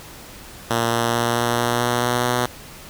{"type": "tone with pitch steps", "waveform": "5% pulse", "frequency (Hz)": [116.54, 117.42, 118.3, 119.2, 120.09, 121, 121.91, 122.83], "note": ["A#2", "A#2", "A#2", "A#2", "B2", "B2", "B2", "B2"], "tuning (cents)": [0, 13, 26, 39, -48, -35, -22, -9], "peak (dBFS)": -7, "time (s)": [0.7, 2.46], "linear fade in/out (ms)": 5, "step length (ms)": 220, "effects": ["pink hiss -40 dBFS RMS until 2.89 s"]}